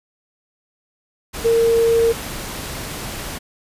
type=tone in noise; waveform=sine; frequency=459.9 Hz; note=A#4; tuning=23 cents flat; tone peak=-12 dBFS; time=1.44-2.13 s; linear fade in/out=20 ms; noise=pink; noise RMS=-29 dBFS; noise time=1.33-3.39 s; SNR=+14 dB; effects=resampled to 32000 Hz